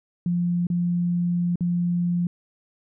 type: tone with dropouts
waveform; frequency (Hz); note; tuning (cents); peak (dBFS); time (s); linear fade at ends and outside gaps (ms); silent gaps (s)
sine; 174.61; F3; 0; -20; 0.26-2.27; 2; 0.669-0.701 / 1.557-1.607
effects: none